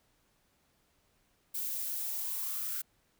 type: noise with high-pass filter sweep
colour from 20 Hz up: violet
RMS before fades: -36 dBFS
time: 1.54-2.82 s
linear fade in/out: 10 ms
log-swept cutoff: 430 to 1500 Hz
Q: 6.8
effects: pink hiss -72 dBFS RMS until 3.19 s